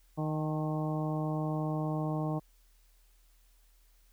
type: harmonic tone with a mistuned harmonic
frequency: 154.7 Hz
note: D#3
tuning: 10 cents flat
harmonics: 1 / 2 / 3 / 4 / 5 / 6 / 7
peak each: -32 / -36 / -43 / -40 / -42 / -46 / -45 dBFS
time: 0.17-2.4 s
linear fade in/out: 20 ms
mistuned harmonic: 6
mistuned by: -57 cents
effects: added 40 Hz sine -61 dBFS peak until 4.12 s + white hiss -70 dBFS RMS until 4.12 s